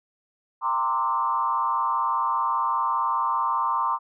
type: tone with frequency modulation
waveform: sine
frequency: 1046.5 Hz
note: C6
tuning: in tune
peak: -21 dBFS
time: 0.61-3.99 s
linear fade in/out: 50 ms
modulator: 125 Hz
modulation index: 1.3
effects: none